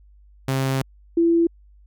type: tone pair in turn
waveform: sawtooth / sine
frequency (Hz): 133.7 / 336.1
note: C3 / E4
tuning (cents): +38 / +34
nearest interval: octave + major third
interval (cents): 1596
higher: second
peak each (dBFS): -16 / -14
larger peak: second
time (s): 0.48-0.82 / 1.17-1.47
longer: first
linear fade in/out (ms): 5
effects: added 50 Hz sine -48 dBFS peak until 1.86 s